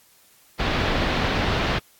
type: low-pass noise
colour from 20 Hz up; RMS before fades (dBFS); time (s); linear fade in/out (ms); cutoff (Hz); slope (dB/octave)
pink; -23; 0.59-1.79; 10; 4000; 24
effects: white hiss -56 dBFS RMS until 1.99 s + AAC 64 kbps